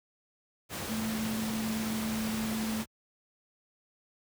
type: tone in noise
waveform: sine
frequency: 220 Hz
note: A3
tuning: in tune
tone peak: -31 dBFS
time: 0.87-2.85 s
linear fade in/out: 50 ms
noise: pink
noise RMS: -37 dBFS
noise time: 0.69-2.86 s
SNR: +3 dB
effects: high-pass 80 Hz 12 dB/octave